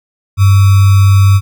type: tone with sample-and-hold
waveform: sine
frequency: 98 Hz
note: G2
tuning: in tune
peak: -3 dBFS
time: 0.37-1.41 s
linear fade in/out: 50 ms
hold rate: 1225 Hz
effects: none